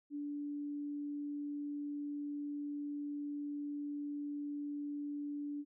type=tone; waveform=sine; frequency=290.4 Hz; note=D4; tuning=19 cents flat; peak=-38 dBFS; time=0.1-5.65 s; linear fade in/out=50 ms; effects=none